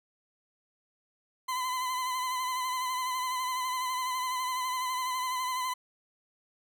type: tone with vibrato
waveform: 40% pulse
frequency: 1017 Hz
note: C6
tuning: 50 cents flat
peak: -29 dBFS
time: 1.48-5.74 s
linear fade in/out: 10 ms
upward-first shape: sine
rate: 12 Hz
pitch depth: 36 cents each way
effects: none